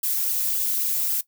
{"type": "noise with flanger", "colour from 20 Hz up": "violet", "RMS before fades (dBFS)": -24, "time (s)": [0.03, 1.21], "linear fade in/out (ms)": 5, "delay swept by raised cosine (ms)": [0.61, 3.31], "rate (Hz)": 3.7, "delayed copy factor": 0.75, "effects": ["noise-tail reverb RT60 0.1 s tail -17 dB re dry"]}